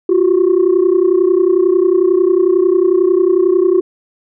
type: tone pair together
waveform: sine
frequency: 349.2 / 380.3 Hz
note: F4 / F#4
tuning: 0 / +48 cents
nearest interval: minor second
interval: 148 cents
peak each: -10 dBFS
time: 0.09-3.81 s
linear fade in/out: 5 ms
effects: tanh soft clip ceiling -4 dBFS